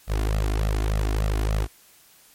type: tone with flanger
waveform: sawtooth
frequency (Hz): 52.5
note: G#1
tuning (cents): +19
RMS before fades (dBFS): -23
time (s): 0.07-1.68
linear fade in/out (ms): 50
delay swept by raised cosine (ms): 1.5 to 2.9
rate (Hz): 3.4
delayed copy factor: +1
effects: white hiss -54 dBFS RMS until 2.34 s + MP3 64 kbps